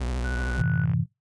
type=tone with vibrato; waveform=40% pulse; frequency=62 Hz; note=B1; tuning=7 cents sharp; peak=-25 dBFS; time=0-0.62 s; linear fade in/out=10 ms; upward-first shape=triangle; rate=13 Hz; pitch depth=140 cents each way
type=tone; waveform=sine; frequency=1477 Hz; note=F#6; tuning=3 cents flat; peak=-33 dBFS; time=0.24-0.85 s; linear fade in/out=10 ms
type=click train; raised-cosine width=0.5 ms; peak=-27 dBFS; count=30; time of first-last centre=0.36-0.935 s; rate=50.4 Hz
type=chord; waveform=sine; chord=F# half-diminished seventh; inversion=none; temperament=equal; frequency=92.5 / 110 / 130.81 / 164.81 Hz; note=F#2 / A2 / C3 / E3; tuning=0 / 0 / 0 / 0 cents; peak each=-30 / -29 / -25 / -25 dBFS; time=0.56-1.06 s; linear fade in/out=50 ms
effects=noise-tail reverb RT60 0.2 s tail -22 dB re dry + resampled to 22050 Hz